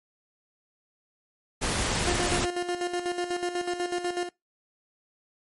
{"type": "noise", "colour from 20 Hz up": "pink", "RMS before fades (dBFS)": -27, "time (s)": [1.61, 2.46], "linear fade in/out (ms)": 20}
{"type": "tone with tremolo", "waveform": "30% pulse", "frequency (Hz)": 353.4, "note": "F4", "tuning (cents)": 21, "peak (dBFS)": -23, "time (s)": [2.07, 4.29], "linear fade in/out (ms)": 2, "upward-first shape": "square", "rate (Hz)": 8.1, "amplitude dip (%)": 60}
{"effects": ["noise-tail reverb RT60 0.2 s tail -24 dB re dry", "MP3 48 kbps"]}